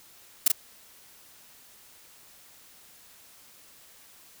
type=noise with echo; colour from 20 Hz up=blue; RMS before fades=-18 dBFS; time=0.46-0.48 s; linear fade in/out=5 ms; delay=38 ms; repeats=1; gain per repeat=-3 dB; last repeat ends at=0.518 s; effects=white hiss -54 dBFS RMS until 4.4 s